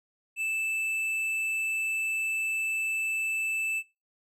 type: tone with tanh clipping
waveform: sine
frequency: 2637 Hz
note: E7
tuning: in tune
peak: -29 dBFS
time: 0.36-3.83 s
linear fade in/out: 50 ms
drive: 9 dB
effects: noise-tail reverb RT60 0.3 s tail -23 dB re dry